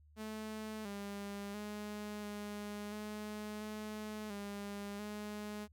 sawtooth tone with pitch steps, 216.8 / 201.3 / 209.1 / 206.9 / 211.5 / 213.7 / 202.3 / 209.4 Hz, A3 / G3 / G#3 / G#3 / G#3 / G#3 / G#3 / G#3, -25 / +46 / +12 / -6 / +32 / +50 / -45 / +15 cents, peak -38 dBFS, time 0.16-5.68 s, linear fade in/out 50 ms, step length 690 ms, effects added 75 Hz sine -61 dBFS peak until 5.72 s

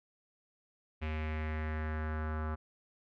square tone with low-pass filter sweep, 77.78 Hz, D#2, in tune, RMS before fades -36 dBFS, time 1.01-2.56 s, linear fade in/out 20 ms, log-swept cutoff 2500 to 1300 Hz, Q 3.3, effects none

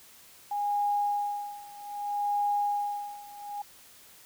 sine tone with tremolo, 820 Hz, G#5, 22 cents flat, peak -24 dBFS, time 0.51-3.62 s, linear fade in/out 5 ms, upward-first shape sine, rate 0.63 Hz, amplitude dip 90%, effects white hiss -54 dBFS RMS until 4.25 s

